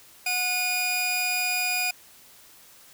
sawtooth tone pair together, 730 / 2455 Hz, F#5 / D#7, -24 / -24 cents, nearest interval octave + major sixth, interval 2100 cents, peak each -28 / -21 dBFS, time 0.26-1.91 s, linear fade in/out 5 ms, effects white hiss -52 dBFS RMS until 2.93 s

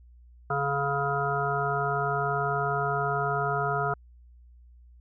harmonic tone, 140.7 Hz, C#3, 26 cents sharp, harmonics 1 / 3 / 5 / 7 / 9 / 10, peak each -32 / -32 / -30 / -35 / -31 / -33 dBFS, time 0.5-3.94 s, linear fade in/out 5 ms, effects added 60 Hz sine -50 dBFS peak until 5 s

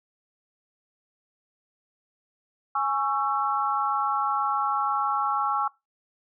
sine chord, C# minor, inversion second, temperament equal with one note detuned, 830.6 / 1108.7 / 1336.9 Hz, G#5 / C#6 / E6, 0 / 0 / +24 cents, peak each -27 dBFS, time 2.75-5.68 s, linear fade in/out 5 ms, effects noise-tail reverb RT60 0.2 s tail -21 dB re dry

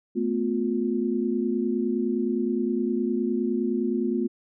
sine tone cluster, 220.6 / 250.3 / 355.8 Hz, A3 / B3 / F4, +5 / +23 / +32 cents, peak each -27 dBFS, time 0.15-4.28 s, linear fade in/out 20 ms, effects none

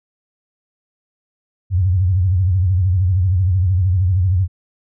sine tone with vibrato, 92 Hz, F#2, 9 cents flat, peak -12 dBFS, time 1.7-4.48 s, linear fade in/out 50 ms, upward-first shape sine, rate 13 Hz, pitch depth 130 cents each way, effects none

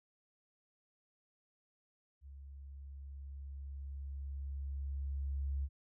sine tone with level ramp, 69.1 Hz, C#2, 5 cents flat, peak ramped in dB -49 to -33 dBFS, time 2.21-5.69 s, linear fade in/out 50 ms, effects none

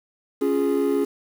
triangle chord, Db major, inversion none, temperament equal, 277.2 / 349.2 / 415.3 Hz, Db4 / F4 / Ab4, 0 / 0 / 0 cents, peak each -21 / -24 / -20 dBFS, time 0.41-1.05 s, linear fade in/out 10 ms, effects 7-bit

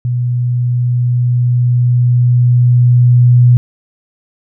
sine tone with level ramp, 122.6 Hz, B2, 12 cents flat, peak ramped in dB -12 to -3 dBFS, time 0.05-3.57 s, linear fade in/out 0 ms, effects none

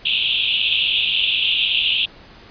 pink band-pass noise, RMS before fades -19 dBFS, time 0.05-2.06 s, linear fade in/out 10 ms, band 2600 to 3600 Hz, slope 96 dB/octave, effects pink hiss -44 dBFS RMS until 2.5 s + resampled to 11025 Hz

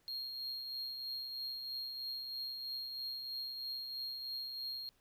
triangle tone with tremolo, 4244 Hz, C8, 24 cents sharp, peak -37 dBFS, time 0.08-4.89 s, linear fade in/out 0 ms, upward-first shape triangle, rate 3.1 Hz, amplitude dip 40%, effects pink hiss -73 dBFS RMS until 5 s

